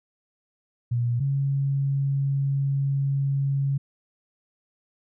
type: tone pair in turn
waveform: sine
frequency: 120 / 138.33 Hz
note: B2 / C#3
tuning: -49 / -3 cents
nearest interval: major second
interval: 246 cents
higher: second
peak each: -21 dBFS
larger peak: neither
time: 0.91-1.2 / 1.2-3.78 s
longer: second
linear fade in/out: 10 ms
effects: none